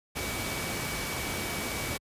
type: tone in noise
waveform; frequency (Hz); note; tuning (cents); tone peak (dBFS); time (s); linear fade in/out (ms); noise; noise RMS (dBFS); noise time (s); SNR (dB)
sine; 2274; C#7; +44; -39; 0.15-1.98; 20; pink; -33; 0.15-1.98; -9
effects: high-pass 60 Hz 12 dB/octave + resampled to 32000 Hz